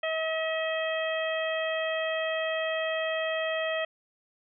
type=harmonic tone; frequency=640 Hz; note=D#5; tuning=49 cents sharp; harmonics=1 / 2 / 3 / 4 / 5; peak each=-29 / -38 / -34 / -37 / -38 dBFS; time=0.03-3.85 s; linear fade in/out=5 ms; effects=none